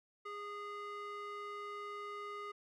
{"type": "tone with band-pass filter", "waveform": "square", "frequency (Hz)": 411.2, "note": "G#4", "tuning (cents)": -17, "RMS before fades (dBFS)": -45, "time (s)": [0.25, 2.52], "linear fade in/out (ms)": 10, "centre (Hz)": 1300, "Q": 1.5, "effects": []}